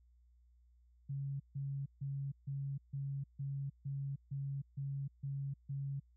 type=tone bursts; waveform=sine; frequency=138.5 Hz; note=C#3; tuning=1 cent flat; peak=-37 dBFS; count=11; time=1.09-6 s; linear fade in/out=10 ms; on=310 ms; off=150 ms; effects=added 60 Hz sine -64 dBFS peak until 6.16 s